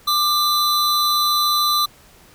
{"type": "tone pair together", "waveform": "square", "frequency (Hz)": [1190, 4003], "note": ["D6", "B7"], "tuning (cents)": [22, 23], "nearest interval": "octave + major sixth", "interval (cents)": 2101, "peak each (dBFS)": -19, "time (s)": [0.07, 1.86], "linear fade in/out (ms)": 10, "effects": ["pink hiss -49 dBFS RMS until 2.34 s"]}